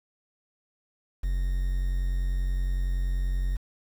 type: tone with quantisation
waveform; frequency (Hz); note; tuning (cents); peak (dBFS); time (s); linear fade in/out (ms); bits
triangle; 45.29; F#1; -36; -22; 1.23-3.57; 10; 8
effects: none